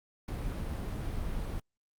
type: noise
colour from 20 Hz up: brown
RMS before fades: -35 dBFS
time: 0.28-1.6 s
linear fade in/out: 5 ms
effects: Opus 48 kbps

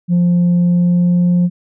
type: tone with pitch glide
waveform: sine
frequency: 175.2 to 176.62 Hz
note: F3 to F3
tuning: +6 to +20 cents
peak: -7 dBFS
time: 0.08-1.5 s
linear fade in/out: 50 ms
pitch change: +14 cents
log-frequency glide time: 0.58-1.31 s
effects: tanh soft clip ceiling -8 dBFS

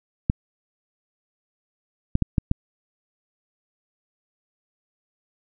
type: clicks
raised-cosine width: 5 ms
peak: -6 dBFS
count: 5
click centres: 0.299 / 2.154 / 2.223 / 2.382 / 2.514 s
effects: none

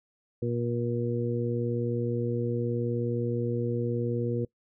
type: harmonic tone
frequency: 119.2 Hz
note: A#2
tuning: 39 cents sharp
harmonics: 1 / 2 / 3 / 4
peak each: -30 / -33 / -33 / -32 dBFS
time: 0.42-4.45 s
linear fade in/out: 5 ms
effects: noise-tail reverb RT60 0.1 s tail -22 dB re dry

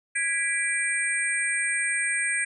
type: tone cluster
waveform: sine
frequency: 1653 / 1979 / 2360 / 8530 Hz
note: G#6 / B6 / D7 / C9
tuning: -9 / +3 / +8 / +32 cents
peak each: -29 dBFS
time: 0.15-2.45 s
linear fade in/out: 10 ms
effects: none

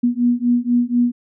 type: beating tone pair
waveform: sine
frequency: 240 / 244.1 Hz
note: B3 / B3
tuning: -49 / -20 cents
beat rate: 4.1 Hz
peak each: -17 dBFS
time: 0.03-1.12 s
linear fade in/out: 10 ms
effects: none

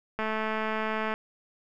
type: click train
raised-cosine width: 0.5 ms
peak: -16 dBFS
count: 208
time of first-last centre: 0.19-1.14 s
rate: 218 Hz
effects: none

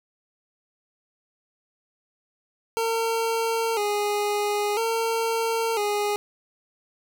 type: tone with vibrato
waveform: 25% pulse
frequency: 433.8 Hz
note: A4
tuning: 25 cents flat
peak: -19 dBFS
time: 2.77-6.16 s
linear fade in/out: 0 ms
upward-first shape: square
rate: 0.5 Hz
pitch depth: 83 cents each way
effects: 10-bit

